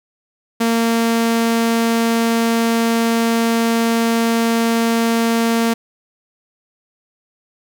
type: tone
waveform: sawtooth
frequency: 229.7 Hz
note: A#3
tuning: 25 cents flat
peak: -10 dBFS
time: 0.6-5.74 s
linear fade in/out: 10 ms
effects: none